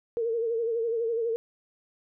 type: tone with vibrato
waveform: sine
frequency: 459.6 Hz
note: A#4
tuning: 25 cents flat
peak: -25 dBFS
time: 0.17-1.36 s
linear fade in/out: 0 ms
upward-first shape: sine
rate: 12 Hz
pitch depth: 59 cents each way
effects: none